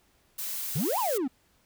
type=noise; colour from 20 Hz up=blue; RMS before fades=-34 dBFS; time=0.38-1.18 s; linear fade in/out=10 ms
type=exponential two-way sweep; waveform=triangle; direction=up then down; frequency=121 to 1058 to 240.7 Hz; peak=-24 dBFS; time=0.75-1.28 s; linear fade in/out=10 ms; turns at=0.99 s
effects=pink hiss -66 dBFS RMS until 1.65 s